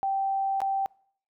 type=tone with dropouts; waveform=sine; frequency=780 Hz; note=G5; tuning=9 cents flat; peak=-24 dBFS; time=0.03-0.86 s; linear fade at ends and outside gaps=0 ms; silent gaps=0.604-0.617 s; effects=noise-tail reverb RT60 0.6 s tail -25 dB re dry